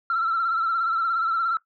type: tone with vibrato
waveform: sine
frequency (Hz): 1345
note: E6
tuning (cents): +34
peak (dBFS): -19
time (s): 0.1-1.57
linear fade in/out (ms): 2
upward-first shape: sine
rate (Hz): 17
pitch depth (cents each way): 53
effects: noise-tail reverb RT60 0.1 s tail -17 dB re dry + tanh soft clip ceiling -17 dBFS